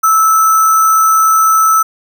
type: tone with sample-and-hold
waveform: sine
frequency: 1313 Hz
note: E6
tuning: 7 cents flat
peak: -6 dBFS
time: 0.03-1.83 s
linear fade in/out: 10 ms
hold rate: 7350 Hz
effects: none